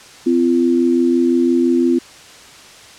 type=tone pair together; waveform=sine; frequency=256.6 / 342.5 Hz; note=C4 / F4; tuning=-34 / -34 cents; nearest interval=perfect fourth; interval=500 cents; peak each=-14 dBFS; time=0.26-1.99 s; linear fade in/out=10 ms; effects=white hiss -40 dBFS RMS until 2.98 s + low-pass 7000 Hz 12 dB/octave